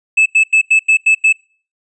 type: tone bursts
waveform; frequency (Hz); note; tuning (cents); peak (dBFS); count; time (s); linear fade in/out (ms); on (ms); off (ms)
triangle; 2613; E7; -16; -5; 7; 0.17-1.328; 10; 90; 88
effects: noise-tail reverb RT60 0.4 s tail -23 dB re dry + resampled to 22050 Hz